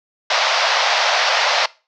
pink band-pass noise, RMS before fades -17 dBFS, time 0.3-1.66 s, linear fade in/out 5 ms, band 570 to 5600 Hz, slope 48 dB/octave, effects noise-tail reverb RT60 0.3 s tail -20 dB re dry

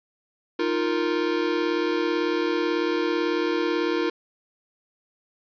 square chord, Eb suspended second, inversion none, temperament equal, 311.1 / 349.2 / 466.2 Hz, Eb4 / F4 / Bb4, 0 / 0 / 0 cents, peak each -28 / -26 / -28 dBFS, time 0.59-4.1 s, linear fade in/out 5 ms, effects resampled to 11025 Hz + 8-bit

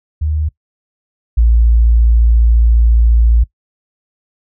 sine tone pair in turn, 76.4 / 57.24 Hz, D#2 / A#1, -31 / -31 cents, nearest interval perfect fourth, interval 500 cents, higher first, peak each -13 / -6 dBFS, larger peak second, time 0.21-0.49 / 1.37-3.44 s, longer second, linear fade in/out 10 ms, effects noise-tail reverb RT60 0.1 s tail -20 dB re dry

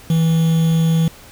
triangle tone with quantisation, 163.1 Hz, E3, 18 cents flat, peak -10 dBFS, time 0.1-1.08 s, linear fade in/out 2 ms, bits 5, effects pink hiss -42 dBFS RMS until 1.31 s

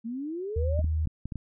sine exponential sweep, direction up, 220.8 to 638 Hz, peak -31 dBFS, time 0.04-0.82 s, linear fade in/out 20 ms
sine tone, 78.4 Hz, D#2, 14 cents sharp, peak -24 dBFS, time 0.56-1.06 s, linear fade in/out 5 ms
clicks, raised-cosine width 5 ms, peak -22 dBFS, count 6, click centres 0.792 / 0.844 / 1.073 / 1.256 / 1.322 / 1.357 s
effects none

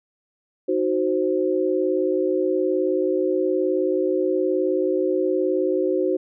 sine chord, C diminished, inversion first, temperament equal, 311.1 / 370 / 523.3 Hz, Eb4 / Gb4 / C5, 0 / 0 / 0 cents, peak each -25 / -21 / -24 dBFS, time 0.68-6.17 s, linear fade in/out 10 ms, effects none

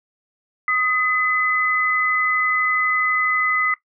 sine tone pair together, 1249.3 / 2017 Hz, D#6 / B6, +7 / +36 cents, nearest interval minor sixth, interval 829 cents, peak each -21 / -19 dBFS, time 0.68-3.74 s, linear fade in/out 2 ms, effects noise-tail reverb RT60 0.1 s tail -17 dB re dry

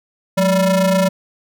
square ring-modulated tone, 196 Hz, G3, in tune, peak -10 dBFS, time 0.37-1.09 s, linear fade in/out 10 ms, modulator 378 Hz, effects none

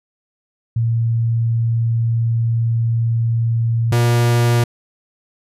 sine / 45% pulse tone pair in turn, 115.3 / 119.16 Hz, A#2 / A#2, -19 / +38 cents, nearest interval minor second, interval 57 cents, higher second, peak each -14 / -12 dBFS, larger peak second, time 0.76-3.92 / 3.92-4.64 s, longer first, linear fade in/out 5 ms, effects resampled to 32000 Hz

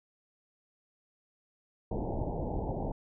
pink low-pass noise, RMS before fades -34 dBFS, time 1.91-2.92 s, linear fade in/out 5 ms, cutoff 900 Hz, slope 96 dB/octave, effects none

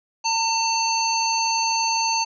harmonic tone with a mistuned harmonic, 896 Hz, A5, 31 cents sharp, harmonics 1 / 3 / 5 / 7, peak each -22 / -28 / -25 / -27 dBFS, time 0.24-2.25 s, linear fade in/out 20 ms, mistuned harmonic 1, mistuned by +16 cents, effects none

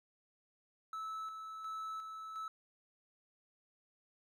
triangle tone with tremolo, 1306 Hz, E6, 17 cents flat, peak -38 dBFS, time 0.93-2.48 s, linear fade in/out 2 ms, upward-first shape square, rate 1.4 Hz, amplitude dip 40%, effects none

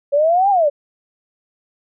sine exponential two-way sweep, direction up then down, 554.4 to 823 to 554.4 Hz, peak -11 dBFS, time 0.12-0.7 s, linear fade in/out 20 ms, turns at 0.5 s, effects none

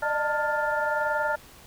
sine tone cluster, 599 / 620 / 894 / 1407 / 1755 Hz, D5 / D#5 / A5 / F6 / A6, +34 / -6 / +27 / +12 / -5 cents, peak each -29 / -35 / -28 / -28 / -35 dBFS, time 0.02-1.36 s, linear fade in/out 10 ms, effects pink hiss -50 dBFS RMS until 1.66 s

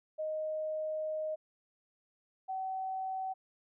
sine tone pair in turn, 622.3 / 759.7 Hz, D#5 / F#5, 0 / +46 cents, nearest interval minor third, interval 346 cents, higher second, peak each -33 / -34 dBFS, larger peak first, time 0.18-1.36 / 2.48-3.34 s, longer first, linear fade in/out 20 ms, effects none

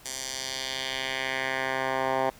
10% pulse tone with band-pass filter sweep, 132.1 Hz, C3, 17 cents sharp, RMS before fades -30 dBFS, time 0.05-2.3 s, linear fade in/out 5 ms, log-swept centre 7300 to 860 Hz, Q 1.5, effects pink hiss -52 dBFS RMS until 2.39 s

